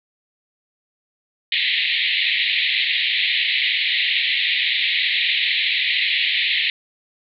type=band-pass noise; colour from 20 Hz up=pink; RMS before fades=-20 dBFS; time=1.52-6.7 s; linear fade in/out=2 ms; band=1900 to 4100 Hz; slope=96 dB/octave; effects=none